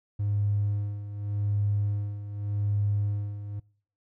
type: tone with tremolo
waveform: triangle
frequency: 102.5 Hz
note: G#2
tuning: 22 cents flat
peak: -19 dBFS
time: 0.19-3.6 s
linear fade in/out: 10 ms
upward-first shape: sine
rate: 0.85 Hz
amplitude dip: 80%
effects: noise-tail reverb RT60 0.5 s tail -25 dB re dry + tanh soft clip ceiling -20 dBFS